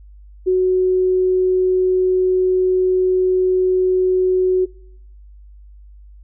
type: tone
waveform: sine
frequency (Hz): 370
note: F#4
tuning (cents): 0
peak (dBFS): -12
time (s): 0.46-4.66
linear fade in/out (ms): 20
effects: noise-tail reverb RT60 0.8 s tail -24 dB re dry + added 50 Hz sine -39 dBFS peak until 6.23 s